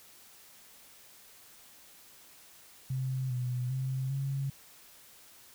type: tone with pitch steps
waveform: sine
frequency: 130.8 / 124.7 / 131.5 / 136.9 Hz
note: C3 / B2 / C3 / C#3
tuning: 0 / +17 / +9 / -21 cents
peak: -30 dBFS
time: 2.9-4.5 s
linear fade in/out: 5 ms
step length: 400 ms
effects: white hiss -56 dBFS RMS until 5.54 s